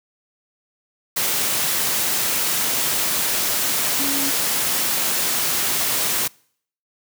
sine tone in noise, 277.2 Hz, C#4, in tune, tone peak -26 dBFS, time 3.99-4.3 s, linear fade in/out 10 ms, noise white, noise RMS -21 dBFS, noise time 1.16-6.28 s, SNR -8 dB, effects noise-tail reverb RT60 0.6 s tail -26 dB re dry + high-pass 100 Hz 12 dB/octave

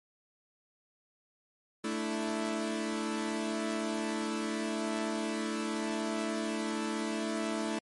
sawtooth chord, A suspended fourth, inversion none, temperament equal, 220 / 293.7 / 329.6 Hz, A3 / D4 / E4, 0 / 0 / 0 cents, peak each -31 / -35 / -32 dBFS, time 1.84-7.79 s, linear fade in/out 5 ms, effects MP3 48 kbps

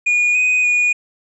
triangle tone with pitch steps, 2444 / 2495 / 2453 Hz, D#7 / D#7 / D#7, -32 / +4 / -25 cents, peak -11 dBFS, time 0.06-0.93 s, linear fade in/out 10 ms, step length 290 ms, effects resampled to 22050 Hz

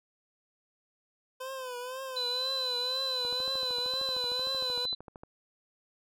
25% pulse tone with vibrato, 510 Hz, C5, 44 cents flat, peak -33 dBFS, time 1.4-4.86 s, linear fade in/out 10 ms, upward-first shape triangle, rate 2 Hz, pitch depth 90 cents each way
sine tone, 4010 Hz, B7, 26 cents sharp, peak -30 dBFS, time 2.16-4.95 s, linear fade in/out 10 ms
click train, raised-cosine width 1 ms, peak -31 dBFS, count 27, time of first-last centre 3.25-5.235 s, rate 13.1 Hz
effects none

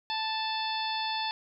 harmonic tone with a mistuned harmonic, 880 Hz, A5, in tune, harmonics 1 / 2 / 3 / 4 / 5 / 6, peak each -32 / -40 / -39 / -36 / -37 / -43 dBFS, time 0.1-1.31 s, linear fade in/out 0 ms, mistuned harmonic 6, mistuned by -65 cents, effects none

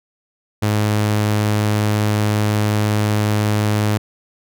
sawtooth tone, 105.5 Hz, G#2, 28 cents sharp, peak -11 dBFS, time 0.62-3.98 s, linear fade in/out 10 ms, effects none

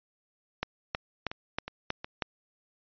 two click trains, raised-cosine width 0.3 ms, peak -21 / -13 dBFS, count 4 / 6, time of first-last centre 0.95-2.045 / 0.63-2.222 s, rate 2.74 / 3.14 Hz, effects resampled to 11025 Hz

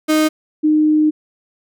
35% pulse / sine tone pair in turn, 310 / 306.4 Hz, D#4 / D#4, -6 / -27 cents, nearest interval unison, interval 21 cents, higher first, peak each -10 dBFS, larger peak neither, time 0.08-0.29 / 0.63-1.11 s, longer second, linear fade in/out 20 ms, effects none

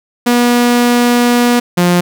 sawtooth tone pair in turn, 241.7 / 176.5 Hz, B3 / F3, -37 / +19 cents, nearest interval perfect fourth, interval 544 cents, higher first, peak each -4 dBFS, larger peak neither, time 0.26-1.6 / 1.77-2.01 s, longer first, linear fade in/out 10 ms, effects none

